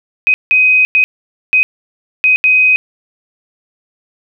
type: tone bursts at uneven times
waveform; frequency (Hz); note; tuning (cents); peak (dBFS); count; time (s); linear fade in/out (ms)
sine; 2514; D#7; +17; -6; 6; 0.27-0.34 / 0.51-0.85 / 0.95-1.04 / 1.53-1.63 / 2.24-2.36 / 2.44-2.76; 0
effects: none